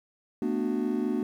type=chord; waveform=triangle; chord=B minor seventh; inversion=third; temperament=just; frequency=222.2 / 246.9 / 296.3 / 370.4 Hz; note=A3 / B3 / D4 / F#4; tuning=+17 / 0 / +15 / +2 cents; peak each=-29 / -28 / -29 / -30 dBFS; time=0.42-1.23 s; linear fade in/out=2 ms; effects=tanh soft clip ceiling -14 dBFS + 10-bit